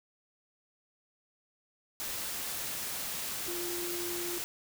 sine tone in noise, 349.2 Hz, F4, in tune, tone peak -37 dBFS, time 3.48-4.38 s, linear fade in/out 0 ms, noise white, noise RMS -37 dBFS, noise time 2-4.44 s, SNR -3 dB, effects none

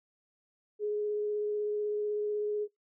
sine tone with vibrato, 418.7 Hz, G#4, 14 cents sharp, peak -29 dBFS, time 0.79-2.68 s, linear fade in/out 50 ms, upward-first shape triangle, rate 16 Hz, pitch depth 12 cents each way, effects noise-tail reverb RT60 0.2 s tail -26 dB re dry

